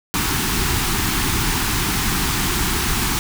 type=band-stop noise; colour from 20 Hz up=pink; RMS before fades=-20 dBFS; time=0.14-3.19 s; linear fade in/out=0 ms; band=400 to 800 Hz; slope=48 dB/octave; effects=none